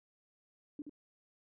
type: tone with echo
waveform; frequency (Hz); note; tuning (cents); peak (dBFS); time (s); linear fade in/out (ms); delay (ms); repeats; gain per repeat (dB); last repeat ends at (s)
sine; 293.7; D4; 0; -39; 0.79-0.82; 2; 75; 1; -5; 0.895
effects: none